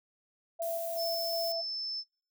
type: tone with tremolo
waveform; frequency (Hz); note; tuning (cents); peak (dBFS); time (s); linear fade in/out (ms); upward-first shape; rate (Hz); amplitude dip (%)
sine; 667; E5; +20; -31; 0.59-1.62; 20; square; 2.7; 25
type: noise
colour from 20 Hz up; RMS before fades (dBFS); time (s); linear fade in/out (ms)
violet; -42; 0.62-1.52; 0
type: tone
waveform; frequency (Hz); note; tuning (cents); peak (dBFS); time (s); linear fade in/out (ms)
sine; 5274; E8; 0; -34; 0.96-2.04; 50
effects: noise-tail reverb RT60 0.4 s tail -21 dB re dry